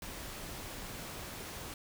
pink noise, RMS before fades -44 dBFS, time 0.02-1.74 s, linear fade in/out 2 ms, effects none

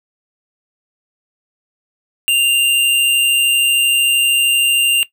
square tone with amplitude modulation, 2790 Hz, F7, 2 cents flat, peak -10 dBFS, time 2.28-5.03 s, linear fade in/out 0 ms, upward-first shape sine, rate 133 Hz, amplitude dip 25%, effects noise-tail reverb RT60 0.1 s tail -17 dB re dry

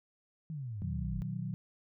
sine exponential sweep, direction down, 165 to 47.99 Hz, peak -37 dBFS, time 0.5-1.22 s, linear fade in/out 0 ms
sine chord, B major, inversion none, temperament equal with one note detuned, 120.72 / 155.56 / 185 Hz, B2 / D#3 / F#3, -39 / 0 / 0 cents, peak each -39 dBFS, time 0.82-1.54 s, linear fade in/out 0 ms
effects none

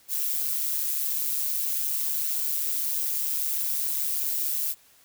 violet noise with amplitude modulation, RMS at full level -25 dBFS, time 0.08-4.75 s, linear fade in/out 50 ms, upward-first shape sine, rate 145 Hz, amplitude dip 55%, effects white hiss -58 dBFS RMS until 5.04 s

